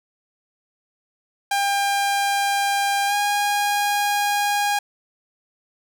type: tone with pitch glide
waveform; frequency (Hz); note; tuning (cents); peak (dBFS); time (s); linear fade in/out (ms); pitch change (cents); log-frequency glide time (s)
sawtooth; 800 to 818.2; G5 to G#5; +35 to -26; -15; 1.51-4.79; 5; +39; 3.07-3.14
effects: none

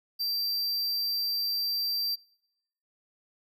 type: tone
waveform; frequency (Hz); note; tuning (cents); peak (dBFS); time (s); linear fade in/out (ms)
square; 4699; D8; 0; -28; 0.19-2.16; 20
effects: noise-tail reverb RT60 0.8 s tail -25 dB re dry

